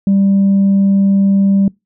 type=tone; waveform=sine; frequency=196.6 Hz; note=G3; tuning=5 cents sharp; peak=-6 dBFS; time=0.07-1.68 s; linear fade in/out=2 ms; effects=noise-tail reverb RT60 0.2 s tail -26 dB re dry + tanh soft clip ceiling -6 dBFS